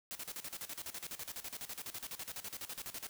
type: noise with tremolo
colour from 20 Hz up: white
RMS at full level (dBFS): -43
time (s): 0.11-3.09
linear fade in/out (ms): 0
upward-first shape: square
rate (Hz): 12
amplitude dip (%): 80
effects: none